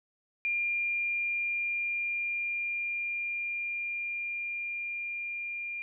sine tone with level ramp, 2400 Hz, D7, 37 cents sharp, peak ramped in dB -27 to -34 dBFS, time 0.45-5.82 s, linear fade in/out 0 ms, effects none

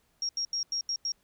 sine tone bursts at uneven times, 5588 Hz, F8, in tune, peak -28 dBFS, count 6, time 0.22-0.29 / 0.37-0.45 / 0.53-0.63 / 0.72-0.81 / 0.89-0.96 / 1.05-1.12 s, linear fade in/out 2 ms, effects pink hiss -70 dBFS RMS until 1.23 s

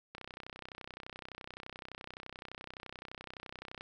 click train, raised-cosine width 0.3 ms, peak -28 dBFS, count 117, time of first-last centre 0.15-3.809 s, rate 31.7 Hz, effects none

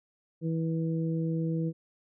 harmonic tone, 162.9 Hz, E3, 20 cents flat, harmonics 1 / 2 / 3, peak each -28 / -34 / -38 dBFS, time 0.41-1.73 s, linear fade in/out 50 ms, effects none

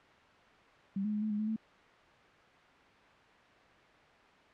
sine tone with pitch steps, 195.9 / 211.7 / 209.9 / 216 / 208.2 / 214.8 / 220.3 Hz, G3 / G#3 / G#3 / A3 / G#3 / A3 / A3, -1 / +33 / +19 / -32 / +5 / -41 / +2 cents, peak -31 dBFS, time 0.96-1.562 s, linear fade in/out 5 ms, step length 86 ms, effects white hiss -59 dBFS RMS until 4.53 s + low-pass 2000 Hz 12 dB/octave

